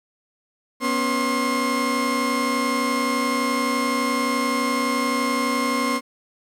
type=tone cluster; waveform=30% pulse; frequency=244.6 / 276.3 / 1064 Hz; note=B3 / C#4 / C6; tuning=-16 / -6 / +29 cents; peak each=-22 / -24 / -21 dBFS; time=0.8-6.01 s; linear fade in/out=50 ms; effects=low-pass 12000 Hz 12 dB/octave + 9-bit